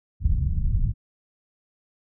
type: low-pass noise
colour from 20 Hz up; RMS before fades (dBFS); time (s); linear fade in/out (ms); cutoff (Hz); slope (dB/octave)
pink; -22; 0.2-0.94; 50; 130; 24
effects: none